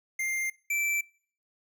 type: tone pair in turn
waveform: square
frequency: 2104 / 2333 Hz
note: C7 / D7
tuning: +9 / -12 cents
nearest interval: major second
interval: 179 cents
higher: second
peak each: -29 / -27 dBFS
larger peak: second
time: 0.19-0.5 / 0.7-1.01 s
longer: neither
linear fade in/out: 5 ms
effects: noise-tail reverb RT60 0.5 s tail -24 dB re dry